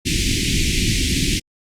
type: band-stop noise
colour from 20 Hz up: pink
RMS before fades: -18 dBFS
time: 0.05-1.4 s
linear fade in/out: 20 ms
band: 350 to 2100 Hz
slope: 48 dB/octave
effects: low-pass 8000 Hz 12 dB/octave + Opus 48 kbps